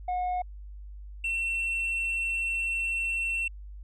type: tone pair in turn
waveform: sine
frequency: 725 / 2704 Hz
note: F#5 / E7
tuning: -35 / +43 cents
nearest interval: octave + major seventh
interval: 2278 cents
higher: second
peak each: -24 dBFS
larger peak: neither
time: 0.08-0.42 / 1.24-3.48 s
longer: second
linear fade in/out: 5 ms
effects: tanh soft clip ceiling -26 dBFS + added 50 Hz sine -40 dBFS peak until 3.83 s